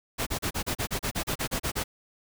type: noise bursts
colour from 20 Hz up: pink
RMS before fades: -29 dBFS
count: 14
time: 0.18-1.84 s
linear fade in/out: 20 ms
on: 87 ms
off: 34 ms
effects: none